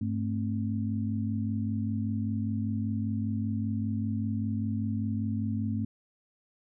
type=tone cluster; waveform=sine; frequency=101.8 / 220.4 / 265.5 Hz; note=G#2 / A3 / C4; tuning=-34 / +3 / +25 cents; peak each=-31 / -31 / -36 dBFS; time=0.01-5.85 s; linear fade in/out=5 ms; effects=none